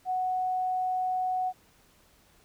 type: tone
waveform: sine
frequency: 740 Hz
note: F#5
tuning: in tune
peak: -26 dBFS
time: 0.05-1.53 s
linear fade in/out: 50 ms
effects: pink hiss -62 dBFS RMS until 2.44 s